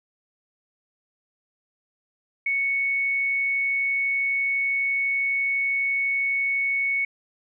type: tone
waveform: sine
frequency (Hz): 2217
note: C#7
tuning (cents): 0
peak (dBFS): -21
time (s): 2.46-7.05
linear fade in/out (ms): 5
effects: none